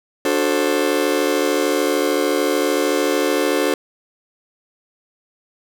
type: chord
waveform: 40% pulse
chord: D dominant seventh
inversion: none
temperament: just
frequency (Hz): 293.7 / 367.1 / 440.5 / 528.6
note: D4 / F#4 / A4 / C5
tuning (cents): 0 / -14 / +2 / +18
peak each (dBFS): -21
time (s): 0.25-3.74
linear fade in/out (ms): 2
effects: none